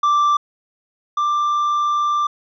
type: tone pair in turn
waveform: triangle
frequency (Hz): 1174.7 / 1182.2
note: D6 / D6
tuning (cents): 0 / +11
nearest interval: unison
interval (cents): 11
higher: second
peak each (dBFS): -11 / -14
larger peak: first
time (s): 0.03-0.37 / 1.17-2.27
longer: second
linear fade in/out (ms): 5
effects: resampled to 16000 Hz

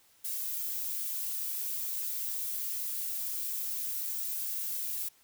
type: noise with flanger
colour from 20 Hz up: violet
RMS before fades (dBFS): -35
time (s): 0.24-5.09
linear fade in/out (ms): 10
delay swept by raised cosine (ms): 1.8 to 7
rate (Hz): 0.23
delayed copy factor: +0.5
effects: white hiss -64 dBFS RMS until 5.23 s

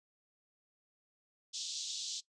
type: band-pass noise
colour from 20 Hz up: pink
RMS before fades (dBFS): -41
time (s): 1.53-2.21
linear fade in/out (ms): 20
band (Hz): 3400 to 7300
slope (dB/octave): 48
effects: noise-tail reverb RT60 0.1 s tail -18 dB re dry + resampled to 22050 Hz

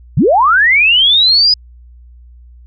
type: linear sweep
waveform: sine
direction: up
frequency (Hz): 98 to 5030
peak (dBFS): -6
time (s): 0.17-1.54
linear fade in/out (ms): 5
effects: added 60 Hz sine -36 dBFS peak until 2.66 s

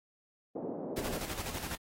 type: band-pass noise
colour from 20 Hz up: pink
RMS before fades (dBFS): -39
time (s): 0.55-1.19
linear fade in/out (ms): 10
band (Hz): 190 to 660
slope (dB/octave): 24
type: noise with tremolo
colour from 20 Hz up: pink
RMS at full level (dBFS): -38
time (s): 0.96-1.76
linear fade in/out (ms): 10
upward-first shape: square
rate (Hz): 12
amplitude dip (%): 50
effects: AAC 48 kbps

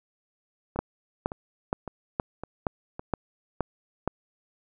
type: two click trains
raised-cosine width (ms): 1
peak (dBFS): -11 / -21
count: 8 / 5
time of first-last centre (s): 0.79-4.076 / 0.76-2.995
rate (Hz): 2.13 / 1.79
effects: none

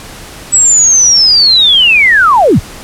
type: linear sweep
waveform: sine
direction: down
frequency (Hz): 7902 to 46.25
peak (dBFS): -3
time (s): 0.52-2.6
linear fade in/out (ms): 20
effects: pink hiss -29 dBFS RMS until 2.83 s + low-pass 12000 Hz 12 dB/octave

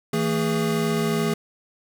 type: tone cluster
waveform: square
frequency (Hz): 163.2 / 225.7 / 412.2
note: E3 / A3 / G#4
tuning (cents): -17 / +44 / -13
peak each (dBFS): -26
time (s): 0.13-1.34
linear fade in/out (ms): 5
effects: none

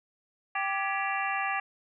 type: harmonic tone with a mistuned harmonic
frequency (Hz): 392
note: G4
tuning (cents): 0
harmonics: 2 / 3 / 4 / 5 / 6 / 7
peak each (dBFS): -32 / -34 / -35 / -36 / -37 / -37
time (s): 0.55-1.6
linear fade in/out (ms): 5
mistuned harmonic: 4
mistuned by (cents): +120
effects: none

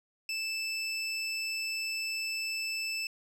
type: tone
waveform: 25% pulse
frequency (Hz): 2637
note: E7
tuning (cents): 0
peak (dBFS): -28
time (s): 0.29-3.07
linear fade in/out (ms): 2
effects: low-pass 12000 Hz 12 dB/octave

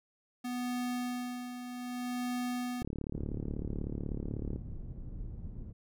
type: tone with tremolo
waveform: square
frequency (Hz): 246.9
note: B3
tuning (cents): 0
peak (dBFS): -33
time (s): 0.44-2.83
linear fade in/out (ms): 10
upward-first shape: sine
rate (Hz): 0.64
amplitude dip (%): 60
type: click train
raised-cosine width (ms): 3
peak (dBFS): -24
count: 64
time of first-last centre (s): 2.82-4.56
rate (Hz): 36.2
type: low-pass noise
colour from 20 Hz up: pink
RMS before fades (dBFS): -42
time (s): 3.13-5.73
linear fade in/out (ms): 20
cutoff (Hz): 160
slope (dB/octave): 12
effects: none

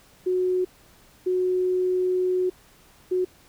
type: tone bursts at uneven times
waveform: sine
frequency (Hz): 366.7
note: F#4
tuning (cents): -15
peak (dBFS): -20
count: 3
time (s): 0.26-0.65 / 1.26-2.5 / 3.11-3.25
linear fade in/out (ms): 10
effects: pink hiss -55 dBFS RMS until 3.48 s

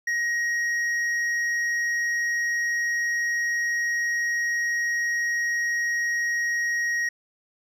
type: tone with hard clipping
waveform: sine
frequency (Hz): 1886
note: A#6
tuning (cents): +20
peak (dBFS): -24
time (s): 0.07-7.09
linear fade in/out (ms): 5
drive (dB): 5
effects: none

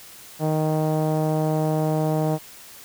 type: tone with low-pass filter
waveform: sawtooth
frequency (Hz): 155.6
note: D#3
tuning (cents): 0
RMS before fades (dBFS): -22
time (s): 0.39-2.39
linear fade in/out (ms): 50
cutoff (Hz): 710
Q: 2.4
effects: white hiss -44 dBFS RMS until 2.84 s

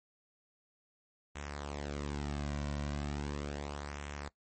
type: tone with flanger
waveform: sawtooth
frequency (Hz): 72.3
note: D2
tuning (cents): -27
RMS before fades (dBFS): -39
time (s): 1.35-4.29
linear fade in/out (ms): 10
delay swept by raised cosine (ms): 0.21 to 2.41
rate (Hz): 0.37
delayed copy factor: -0.6
effects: noise-tail reverb RT60 0.1 s tail -19 dB re dry + MP3 32 kbps

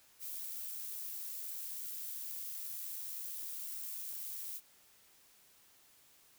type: noise with amplitude modulation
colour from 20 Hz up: violet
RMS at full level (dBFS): -42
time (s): 0.19-4.61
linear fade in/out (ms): 50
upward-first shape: sine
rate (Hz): 79.3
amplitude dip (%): 25
effects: white hiss -65 dBFS RMS until 6.38 s

